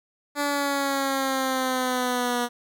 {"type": "exponential sweep", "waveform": "10% pulse", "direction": "down", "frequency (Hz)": [290, 240.6], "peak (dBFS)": -15, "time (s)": [0.35, 2.49], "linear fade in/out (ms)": 50, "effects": []}